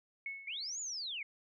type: tone with exponential decay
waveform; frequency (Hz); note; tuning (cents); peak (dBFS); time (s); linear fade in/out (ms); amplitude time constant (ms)
sine; 2200; C#7; -14; -36; 0.26-0.77; 2; 110
type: linear two-way sweep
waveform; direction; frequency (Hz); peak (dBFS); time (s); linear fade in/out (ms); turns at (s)
sine; up then down; 2096 to 7040 to 2096; -38; 0.47-1.23; 5; 0.8
effects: none